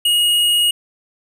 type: tone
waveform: square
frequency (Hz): 2879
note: F#7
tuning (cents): -48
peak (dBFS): -13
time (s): 0.05-0.71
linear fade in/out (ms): 5
effects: none